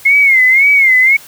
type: tone with vibrato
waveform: sine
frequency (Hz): 2143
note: C7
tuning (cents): +41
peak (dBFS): -5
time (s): 0.05-1.17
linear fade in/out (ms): 10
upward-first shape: sine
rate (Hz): 1.9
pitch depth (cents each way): 110
effects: white hiss -37 dBFS RMS until 1.27 s